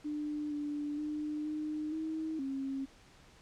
sine tone with pitch steps, 298.5 / 293.6 / 301.2 / 305.2 / 317 / 270.5 Hz, D4 / D4 / D4 / D#4 / D#4 / C#4, +28 / 0 / +44 / -33 / +32 / -42 cents, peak -34 dBFS, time 0.04-2.86 s, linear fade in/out 20 ms, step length 470 ms, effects pink hiss -60 dBFS RMS until 3.41 s + low-pass 7000 Hz 12 dB/octave

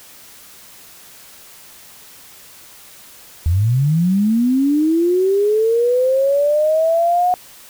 sine linear sweep, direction up, 77.78 to 731 Hz, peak -12 dBFS, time 3.46-7.34 s, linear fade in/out 0 ms, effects white hiss -42 dBFS RMS until 7.69 s

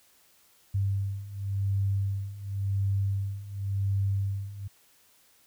sine beating tone pair, 98 / 98.92 Hz, G2 / G2, 0 / +16 cents, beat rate 0.92 Hz, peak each -31 / -28 dBFS, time 0.74-4.68 s, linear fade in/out 10 ms, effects white hiss -62 dBFS RMS until 5.46 s

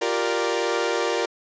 sawtooth chord, G minor seventh, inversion third, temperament equal with one note detuned, 349.2 / 390.4 / 466.2 / 587.3 Hz, F4 / G4 / Bb4 / D5, 0 / -7 / 0 / 0 cents, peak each -24 / -25 / -21 / -25 dBFS, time 0.01-1.26 s, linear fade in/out 10 ms, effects resampled to 16000 Hz

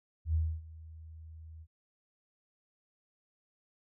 sine tone with ADSR envelope, 79.9 Hz, D#2, 47 cents sharp, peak -25 dBFS, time 0.25-1.67 s, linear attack 92 ms, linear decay 270 ms, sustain -21 dB, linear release 54 ms, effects none

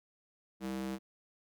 square tone with high-pass filter, 65.41 Hz, C2, in tune, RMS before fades -38 dBFS, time 0.6-0.99 s, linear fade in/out 50 ms, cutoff 240 Hz, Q 4.1, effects none

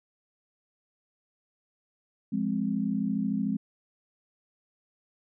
sine chord, F minor, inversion none, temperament equal, 174.61 / 207.7 / 261.6 Hz, F3 / Ab3 / C4, 0 / 0 / 0 cents, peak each -33 / -28 / -31 dBFS, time 2.32-3.57 s, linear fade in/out 10 ms, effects none

